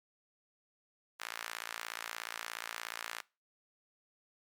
sawtooth tone with high-pass filter, 56.9 Hz, A#1, 41 cents flat, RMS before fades -43 dBFS, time 1.19-3.22 s, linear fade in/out 20 ms, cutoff 1400 Hz, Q 1.2, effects noise-tail reverb RT60 0.3 s tail -23 dB re dry + MP3 96 kbps

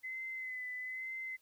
sine tone with vibrato, 2034 Hz, C7, 50 cents flat, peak -39 dBFS, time 0.03-1.37 s, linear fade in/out 20 ms, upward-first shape sine, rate 1.1 Hz, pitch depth 30 cents each way, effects white hiss -72 dBFS RMS until 1.41 s

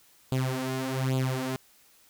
sawtooth tone with flanger, 130.81 Hz, C3, in tune, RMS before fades -29 dBFS, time 0.32-1.56 s, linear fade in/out 0 ms, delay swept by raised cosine 0.26 to 4.86 ms, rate 1.2 Hz, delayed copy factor +0.8, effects white hiss -60 dBFS RMS until 2.09 s

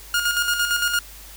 sawtooth tone with tremolo, 1424 Hz, F6, 33 cents sharp, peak -14 dBFS, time 0.14-0.99 s, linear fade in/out 2 ms, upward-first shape square, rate 8.8 Hz, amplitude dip 50%, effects added 50 Hz sine -43 dBFS peak until 1.36 s + white hiss -43 dBFS RMS until 1.36 s

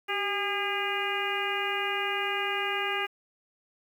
harmonic tone with a mistuned harmonic, 405.6 Hz, G#4, 41 cents flat, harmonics 1 / 2 / 3 / 4 / 5 / 6 / 7, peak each -35 / -35 / -35 / -35 / -35 / -35 / -35 dBFS, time 0.08-3.07 s, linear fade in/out 20 ms, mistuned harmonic 1, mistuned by -64 cents, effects 9-bit

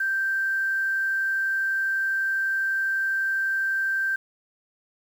sine tone with quantisation, 1568 Hz, G6, in tune, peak -22 dBFS, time 0-4.16 s, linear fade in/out 5 ms, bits 8, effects none

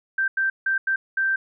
sine tone bursts at uneven times, 1566 Hz, G6, 2 cents flat, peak -19 dBFS, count 5, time 0.18-0.28 / 0.37-0.5 / 0.66-0.78 / 0.87-0.96 / 1.17-1.36 s, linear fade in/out 5 ms, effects none

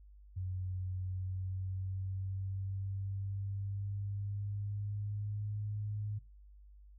sine tone with pitch glide, 92.5 to 104.43 Hz, F#2 to G#2, 0 to +10 cents, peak -36 dBFS, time 0.36-6.19 s, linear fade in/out 10 ms, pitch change +210 cents, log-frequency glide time 0.98-5.57 s, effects noise-tail reverb RT60 0.2 s tail -17 dB re dry + added 50 Hz sine -54 dBFS peak until 6.98 s

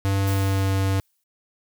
square tone with pitch glide, 98 to 96.76 Hz, G2 to G2, 0 to -22 cents, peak -20 dBFS, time 0.05-1 s, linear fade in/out 0 ms, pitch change -22 cents, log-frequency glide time 0.2-0.66 s
blue noise with exponential decay, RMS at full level -34 dBFS, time 0.27-1.24 s, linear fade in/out 5 ms, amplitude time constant 210 ms
effects none

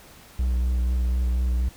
triangle tone with vibrato, 61.74 Hz, B1, in tune, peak -18 dBFS, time 0.39-1.69 s, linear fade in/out 5 ms, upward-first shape sine, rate 4.1 Hz, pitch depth 24 cents each way, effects pink hiss -49 dBFS RMS until 1.76 s

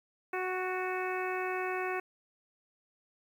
harmonic tone with a mistuned harmonic, 370 Hz, F#4, in tune, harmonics 1 / 2 / 3 / 4 / 5 / 6 / 7, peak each -35 / -38 / -40 / -41 / -42 / -43 / -43 dBFS, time 0.33-2 s, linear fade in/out 5 ms, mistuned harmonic 5, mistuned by -21 cents, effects 10-bit

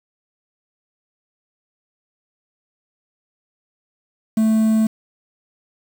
triangle tone with quantisation, 220 Hz, A3, in tune, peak -11 dBFS, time 4.37-4.87 s, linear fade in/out 5 ms, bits 6, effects none

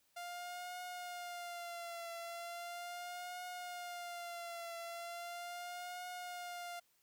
sawtooth tone with vibrato, 698.5 Hz, F5, in tune, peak -40 dBFS, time 0.16-6.8 s, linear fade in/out 10 ms, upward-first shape triangle, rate 0.38 Hz, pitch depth 57 cents each way, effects white hiss -75 dBFS RMS until 7.02 s

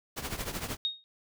pink noise with tremolo, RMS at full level -33 dBFS, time 0.16-0.77 s, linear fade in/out 20 ms, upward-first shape triangle, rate 13 Hz, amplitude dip 80%
sine tone with exponential decay, 3729 Hz, A#7, in tune, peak -24 dBFS, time 0.85-1.04 s, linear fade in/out 0 ms, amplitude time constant 41 ms
effects none

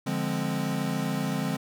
square chord, D half-diminished seventh, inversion none, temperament equal, 146.83 / 174.61 / 207.7 / 261.6 Hz, D3 / F3 / Ab3 / C4, 0 / 0 / 0 / 0 cents, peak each -33 dBFS, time 0.06-1.57 s, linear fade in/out 10 ms, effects none

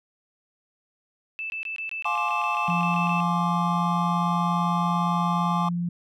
sine tone bursts, 2637 Hz, E7, in tune, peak -29 dBFS, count 14, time 1.39-3.203 s, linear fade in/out 0 ms, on 110 ms, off 21 ms
triangle chord, D half-diminished seventh, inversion first, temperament just, 704.8 / 845.8 / 1057.2 / 1174.7 Hz, F5 / Ab5 / C6 / D6, +16 / +31 / +18 / 0 cents, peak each -31 / -27 / -27 / -26 dBFS, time 2.05-5.69 s, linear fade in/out 5 ms
sine tone, 173.5 Hz, F3, 11 cents flat, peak -24 dBFS, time 2.68-5.89 s, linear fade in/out 5 ms
effects none

